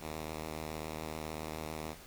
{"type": "tone with vibrato", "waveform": "5% pulse", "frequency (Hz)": 78.2, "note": "D#2", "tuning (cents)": 9, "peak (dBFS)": -28, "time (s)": [0, 1.96], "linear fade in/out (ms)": 50, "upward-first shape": "sine", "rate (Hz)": 7.1, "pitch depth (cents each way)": 22, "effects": ["pink hiss -53 dBFS RMS until 2.06 s"]}